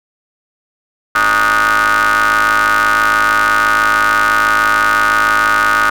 35% pulse ring-modulated tone, 106.1 Hz, G#2, 38 cents sharp, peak -5 dBFS, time 1.15-5.9 s, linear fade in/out 5 ms, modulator 1350 Hz, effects none

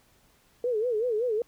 sine tone with vibrato, 460.3 Hz, A#4, 22 cents flat, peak -24 dBFS, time 0.64-1.42 s, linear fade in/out 2 ms, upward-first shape sine, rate 5.3 Hz, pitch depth 160 cents each way, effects pink hiss -63 dBFS RMS until 1.47 s

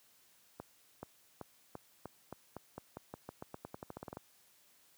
accelerating click train, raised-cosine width 1 ms, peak -29 dBFS, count 22, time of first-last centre 0.6-4.171 s, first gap 430 ms, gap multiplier 0.89, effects white hiss -67 dBFS RMS until 4.97 s + high-pass 80 Hz 12 dB/octave

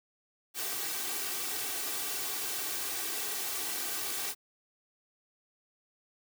white noise with comb filter, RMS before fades -35 dBFS, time 0.54-4.35 s, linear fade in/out 50 ms, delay 2.6 ms, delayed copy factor +0.65, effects high-pass 150 Hz 12 dB/octave

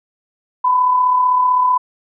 sine tone with amplitude modulation, 1002 Hz, B5, 25 cents sharp, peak -9 dBFS, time 0.64-1.78 s, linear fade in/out 10 ms, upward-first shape sine, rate 35.7 Hz, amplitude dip 40%, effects none

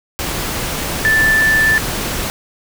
sine tone in noise, 1760 Hz, A6, in tune, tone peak -10 dBFS, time 1.05-1.78 s, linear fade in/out 0 ms, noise pink, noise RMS -21 dBFS, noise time 0.19-2.3 s, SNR +8 dB, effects none

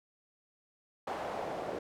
pink noise with band-pass filter sweep, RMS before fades -38 dBFS, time 1.07-1.79 s, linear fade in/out 5 ms, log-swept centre 780 to 520 Hz, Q 1.9, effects none

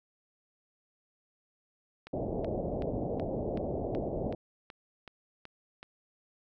click train, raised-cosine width 0.3 ms, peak -29 dBFS, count 11, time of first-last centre 2.07-5.829 s, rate 2.66 Hz
white low-pass noise, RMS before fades -34 dBFS, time 2.13-4.35 s, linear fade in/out 5 ms, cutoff 680 Hz, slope 48 dB/octave
effects none

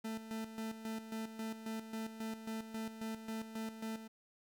40% pulse tone with tremolo, 221.8 Hz, A3, 14 cents sharp, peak -38 dBFS, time 0.04-4.08 s, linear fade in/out 10 ms, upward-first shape square, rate 3.7 Hz, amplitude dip 65%, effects 12-bit

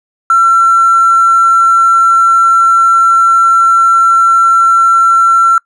triangle tone with hard clipping, 1353 Hz, E6, 45 cents sharp, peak -4 dBFS, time 0.3-5.58 s, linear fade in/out 2 ms, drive 3 dB, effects noise-tail reverb RT60 0.1 s tail -24 dB re dry + resampled to 24000 Hz

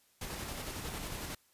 pink noise with tremolo, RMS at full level -40 dBFS, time 0.21-1.35 s, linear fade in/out 5 ms, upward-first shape square, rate 11 Hz, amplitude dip 25%, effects white hiss -69 dBFS RMS until 1.53 s + resampled to 32000 Hz

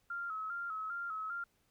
sine tone with vibrato, 1338 Hz, E6, 25 cents sharp, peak -37 dBFS, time 0.1-1.44 s, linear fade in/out 5 ms, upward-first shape square, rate 2.5 Hz, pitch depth 68 cents each way, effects pink hiss -75 dBFS RMS until 1.7 s

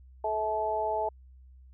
harmonic tone, 216 Hz, A3, 32 cents flat, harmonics 2 / 3 / 4, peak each -34 / -31 / -30 dBFS, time 0.24-1.09 s, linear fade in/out 5 ms, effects added 64 Hz sine -50 dBFS peak until 1.73 s

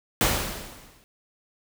pink noise with exponential decay, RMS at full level -19 dBFS, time 0.21-1.04 s, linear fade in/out 0 ms, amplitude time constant 180 ms, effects none

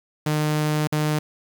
sawtooth tone with dropouts, 152 Hz, D#3, 40 cents flat, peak -16 dBFS, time 0.26-1.19 s, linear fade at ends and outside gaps 5 ms, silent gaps 0.874-0.923 s, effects 8-bit

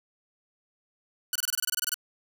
5% pulse tone bursts, 1480 Hz, F#6, in tune, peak -14 dBFS, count 13, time 1.33-1.943 s, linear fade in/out 2 ms, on 25 ms, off 24 ms, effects none

